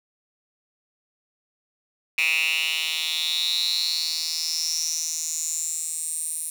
10% pulse tone with high-pass filter sweep, 160 Hz, D#3, 49 cents sharp, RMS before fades -26 dBFS, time 2.18-6.5 s, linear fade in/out 2 ms, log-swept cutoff 2500 to 9600 Hz, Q 7.4, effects none

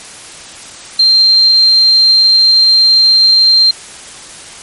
sine tone, 4167 Hz, C8, 8 cents flat, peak -4 dBFS, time 0.99-3.71 s, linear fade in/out 5 ms, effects white hiss -31 dBFS RMS until 4.62 s + MP3 48 kbps

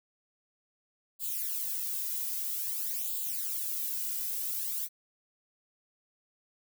violet noise with flanger, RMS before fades -34 dBFS, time 1.19-4.89 s, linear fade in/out 50 ms, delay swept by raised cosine 0.25 to 2.05 ms, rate 0.51 Hz, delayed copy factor +0.85, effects none

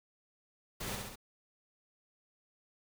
pink noise with echo, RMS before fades -40 dBFS, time 0.8-0.96 s, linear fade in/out 10 ms, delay 66 ms, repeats 3, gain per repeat -3 dB, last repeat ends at 1.158 s, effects none

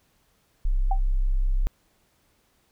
sine tone, 32.7 Hz, C1, in tune, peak -19 dBFS, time 0.65-1.67 s, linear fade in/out 0 ms
sine tone with exponential decay, 776 Hz, G5, 18 cents flat, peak -21 dBFS, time 0.91-1 s, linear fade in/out 5 ms, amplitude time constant 19 ms
effects pink hiss -66 dBFS RMS until 2.71 s

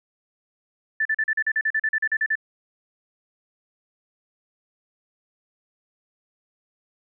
sine tone bursts, 1760 Hz, A6, in tune, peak -19 dBFS, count 15, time 1-2.355 s, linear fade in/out 5 ms, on 53 ms, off 40 ms, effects none

